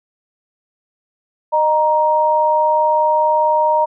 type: tone pair together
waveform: sine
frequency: 613.3 / 938 Hz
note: D#5 / A#5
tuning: -25 / +11 cents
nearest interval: perfect fifth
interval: 736 cents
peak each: -16 / -13 dBFS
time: 1.52-3.86 s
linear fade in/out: 20 ms
effects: none